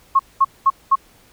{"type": "tone bursts", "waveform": "sine", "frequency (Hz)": 1086, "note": "C#6", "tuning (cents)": -36, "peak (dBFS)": -9, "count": 4, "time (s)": [0.15, 0.956], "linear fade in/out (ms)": 10, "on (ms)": 44, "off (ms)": 210, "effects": ["pink hiss -52 dBFS RMS until 1.32 s"]}